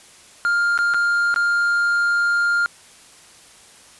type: tone with dropouts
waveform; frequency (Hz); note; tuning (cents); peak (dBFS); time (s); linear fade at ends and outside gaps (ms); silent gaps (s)
triangle; 1403; F6; +8; -14; 0.45-2.66; 0; 0.777-0.789 / 0.938-0.944 / 1.342-1.361
effects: white hiss -47 dBFS RMS until 3.99 s + resampled to 24000 Hz